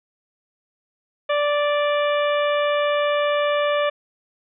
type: harmonic tone with a mistuned harmonic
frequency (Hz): 585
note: D5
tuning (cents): -7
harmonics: 1 / 2 / 3 / 4 / 5 / 6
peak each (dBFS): -19 / -25 / -29 / -31 / -33 / -35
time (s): 1.29-3.9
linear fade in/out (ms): 10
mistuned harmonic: 4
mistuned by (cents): +15
effects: none